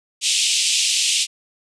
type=band-pass noise; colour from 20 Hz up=pink; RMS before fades=-19 dBFS; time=0.21-1.27 s; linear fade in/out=50 ms; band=2600 to 9100 Hz; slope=48 dB/octave; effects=none